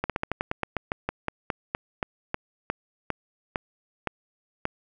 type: slowing click train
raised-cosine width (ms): 0.5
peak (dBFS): -11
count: 21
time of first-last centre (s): 0.04-4.654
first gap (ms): 57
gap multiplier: 1.13
effects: none